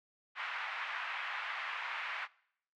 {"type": "band-pass noise", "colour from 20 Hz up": "white", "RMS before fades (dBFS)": -40, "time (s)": [0.35, 2.28], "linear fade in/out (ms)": 50, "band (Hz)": [900, 2400], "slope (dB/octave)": 24, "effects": ["noise-tail reverb RT60 0.7 s tail -23 dB re dry"]}